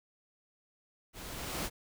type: noise with level ramp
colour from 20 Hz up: pink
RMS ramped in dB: -47 to -34 dBFS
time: 1.13-1.7 s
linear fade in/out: 50 ms
effects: none